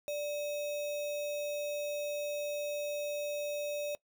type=tone with sample-and-hold; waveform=sine; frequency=587 Hz; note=D5; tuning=1 cent flat; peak=-33 dBFS; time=0.08-3.95 s; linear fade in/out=0 ms; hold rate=3150 Hz; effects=noise-tail reverb RT60 0.1 s tail -21 dB re dry